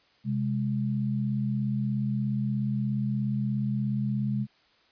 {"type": "tone pair together", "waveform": "sine", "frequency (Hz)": [130, 206.9], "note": ["C3", "G#3"], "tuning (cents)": [-11, -6], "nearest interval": "minor sixth", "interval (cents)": 805, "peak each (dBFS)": -28, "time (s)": [0.24, 4.47], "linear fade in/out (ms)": 50, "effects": ["white hiss -63 dBFS RMS until 4.91 s", "resampled to 11025 Hz"]}